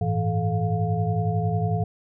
sine tone cluster, 98.6 / 109.6 / 164.2 / 432.8 / 706 Hz, G2 / A2 / E3 / A4 / F5, +11 / -6 / -6 / -29 / +19 cents, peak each -28 / -25 / -26 / -32 / -30 dBFS, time 0.01-1.84 s, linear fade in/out 5 ms, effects none

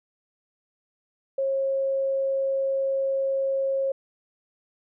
sine tone, 541 Hz, C#5, 42 cents flat, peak -22 dBFS, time 1.38-3.92 s, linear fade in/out 5 ms, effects none

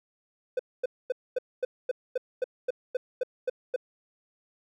triangle tone bursts, 505 Hz, B4, 39 cents sharp, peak -22 dBFS, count 13, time 0.57-3.762 s, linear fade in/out 5 ms, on 24 ms, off 240 ms, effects none

